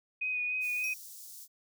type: tone with vibrato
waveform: sine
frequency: 2489 Hz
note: D#7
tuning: in tune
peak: -30 dBFS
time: 0.21-0.94 s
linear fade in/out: 10 ms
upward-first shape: sine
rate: 3.4 Hz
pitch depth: 20 cents each way
type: high-pass noise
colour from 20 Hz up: white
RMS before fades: -48 dBFS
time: 0.6-1.48 s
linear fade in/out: 50 ms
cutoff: 4900 Hz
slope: 24 dB/octave
type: tone with exponential decay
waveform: sawtooth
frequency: 5630 Hz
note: F8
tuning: 13 cents sharp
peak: -36 dBFS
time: 0.84-1.11 s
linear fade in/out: 0 ms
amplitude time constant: 58 ms
effects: none